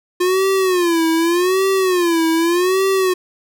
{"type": "tone with vibrato", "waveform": "square", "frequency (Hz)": 354.5, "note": "F4", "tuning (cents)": 26, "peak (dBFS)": -14, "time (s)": [0.2, 3.14], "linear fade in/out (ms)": 10, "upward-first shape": "sine", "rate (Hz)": 0.84, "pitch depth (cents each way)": 150, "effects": []}